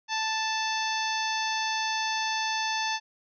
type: harmonic tone with a mistuned harmonic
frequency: 880 Hz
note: A5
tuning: in tune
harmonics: 1 / 2 / 3 / 4 / 5 / 6 / 7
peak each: -30 / -33 / -35 / -36 / -37 / -38 / -38 dBFS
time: 0.08-3 s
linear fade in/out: 50 ms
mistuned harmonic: 5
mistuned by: +24 cents
effects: none